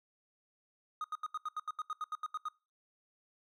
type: tone bursts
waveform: triangle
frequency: 1244.5 Hz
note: D#6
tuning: in tune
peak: -33 dBFS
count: 14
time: 1.01-2.485 s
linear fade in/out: 2 ms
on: 32 ms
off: 79 ms
effects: noise-tail reverb RT60 0.3 s tail -23 dB re dry